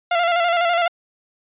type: tone with vibrato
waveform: sawtooth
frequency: 689 Hz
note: F5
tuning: 24 cents flat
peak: -12 dBFS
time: 0.11-0.88 s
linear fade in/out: 5 ms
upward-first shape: square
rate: 12 Hz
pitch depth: 39 cents each way
effects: resampled to 8000 Hz